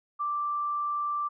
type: tone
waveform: sine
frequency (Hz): 1174.7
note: D6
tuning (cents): 0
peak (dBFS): -27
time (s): 0.19-1.29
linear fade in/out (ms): 20
effects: none